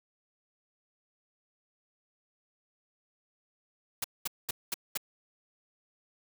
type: noise bursts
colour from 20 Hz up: white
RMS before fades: -32 dBFS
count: 5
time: 4.02-4.975 s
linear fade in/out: 5 ms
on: 23 ms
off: 210 ms
effects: none